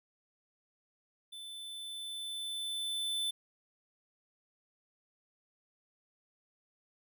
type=tone with level ramp; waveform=square; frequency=3520 Hz; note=A7; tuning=in tune; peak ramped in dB=-45 to -32 dBFS; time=1.32-3.31 s; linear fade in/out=10 ms; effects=none